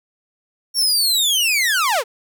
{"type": "linear sweep", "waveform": "sawtooth", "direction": "down", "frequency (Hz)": [5588, 398.6], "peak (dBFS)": -12, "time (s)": [0.74, 2.04], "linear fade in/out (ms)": 50, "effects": []}